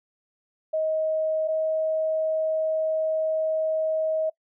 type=tone pair in turn; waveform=sine; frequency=630 / 632.8 Hz; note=D#5 / D#5; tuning=+21 / +29 cents; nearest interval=unison; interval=8 cents; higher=second; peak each=-22 dBFS; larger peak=neither; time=0.73-1.48 / 1.48-4.3 s; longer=second; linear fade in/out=10 ms; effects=noise-tail reverb RT60 0.1 s tail -23 dB re dry